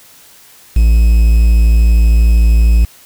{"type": "tone with quantisation", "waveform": "triangle", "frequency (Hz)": 56.4, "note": "A1", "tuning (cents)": 44, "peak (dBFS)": -3, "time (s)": [0.76, 2.85], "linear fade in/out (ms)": 5, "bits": 5, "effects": ["white hiss -42 dBFS RMS until 3.05 s"]}